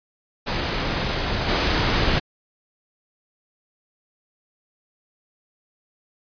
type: noise with level steps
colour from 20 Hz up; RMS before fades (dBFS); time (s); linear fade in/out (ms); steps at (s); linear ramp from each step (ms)
pink; -24 / -20; 0.46-2.2; 20; 1.48; 5
effects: resampled to 11025 Hz